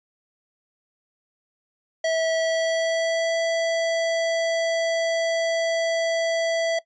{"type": "tone with pitch glide", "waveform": "square", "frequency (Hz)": [650, 661.4], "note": ["E5", "E5"], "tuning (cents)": [-24, 6], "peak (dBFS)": -21, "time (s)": [2.04, 6.79], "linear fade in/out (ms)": 5, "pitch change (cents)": 30, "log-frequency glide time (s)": [2.34, 3.37], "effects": ["noise-tail reverb RT60 0.1 s tail -19 dB re dry", "resampled to 16000 Hz"]}